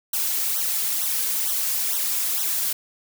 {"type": "noise with flanger", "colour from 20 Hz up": "blue", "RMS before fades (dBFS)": -24, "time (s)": [0.13, 2.73], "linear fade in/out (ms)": 5, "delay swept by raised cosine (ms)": [0.42, 3.42], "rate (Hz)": 2.2, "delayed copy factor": -0.9, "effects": []}